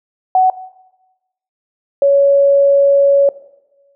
sine tone pair in turn, 747 / 559.6 Hz, F#5 / C#5, +16 / +16 cents, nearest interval perfect fourth, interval 500 cents, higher first, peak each -7 dBFS, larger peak neither, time 0.35-0.5 / 2.02-3.29 s, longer second, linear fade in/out 2 ms, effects noise-tail reverb RT60 1.0 s tail -17 dB re dry

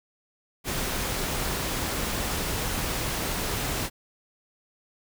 pink noise, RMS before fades -29 dBFS, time 0.64-3.9 s, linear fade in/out 50 ms, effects none

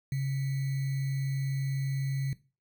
sine tone with sample-and-hold, 136 Hz, C#3, 33 cents flat, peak -27 dBFS, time 0.12-2.33 s, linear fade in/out 2 ms, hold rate 2100 Hz, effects noise-tail reverb RT60 0.3 s tail -17 dB re dry

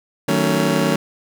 25% pulse chord, D# half-diminished seventh, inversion none, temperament just, 155.56 / 186.68 / 224 / 280 Hz, D#3 / F#3 / A3 / C#4, 0 / +16 / +31 / +18 cents, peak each -18 dBFS, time 0.28-0.96 s, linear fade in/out 5 ms, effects none

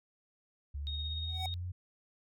sine linear sweep, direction up, 70.2 to 91 Hz, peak -36 dBFS, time 0.74-1.72 s, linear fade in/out 10 ms
sine tone with tremolo, 3729 Hz, A#7, in tune, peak -37 dBFS, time 0.87-1.54 s, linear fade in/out 0 ms, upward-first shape sine, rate 17 Hz, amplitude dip 35%
square tone with exponential growth, 751 Hz, F#5, 26 cents sharp, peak -35 dBFS, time 1.25-1.46 s, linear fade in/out 2 ms, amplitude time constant 45 ms
effects none

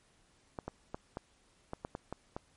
clicks, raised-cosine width 1 ms, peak -24 dBFS, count 9, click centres 0.588 / 0.68 / 0.945 / 1.171 / 1.734 / 1.849 / 1.951 / 2.126 / 2.365 s, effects pink hiss -68 dBFS RMS until 2.56 s + MP3 48 kbps

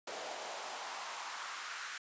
pink noise with high-pass filter sweep, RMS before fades -43 dBFS, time 0.07-1.98 s, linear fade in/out 5 ms, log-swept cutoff 530 to 1500 Hz, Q 2.3, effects resampled to 16000 Hz

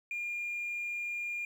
triangle tone, 2411 Hz, D7, 45 cents sharp, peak -31 dBFS, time 0.11-1.45 s, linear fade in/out 2 ms, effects tanh soft clip ceiling -30 dBFS + 11-bit

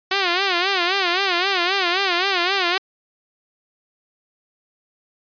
5% pulse tone with vibrato, 370 Hz, F#4, in tune, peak -6 dBFS, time 0.11-2.78 s, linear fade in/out 5 ms, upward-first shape sine, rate 3.8 Hz, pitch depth 130 cents each way, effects resampled to 11025 Hz

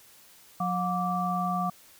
sine tone cluster, 180.3 / 719 / 1167 Hz, F#3 / F#5 / D6, -45 / -50 / -11 cents, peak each -30 dBFS, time 0.6-1.7 s, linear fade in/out 5 ms, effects white hiss -55 dBFS RMS until 1.99 s

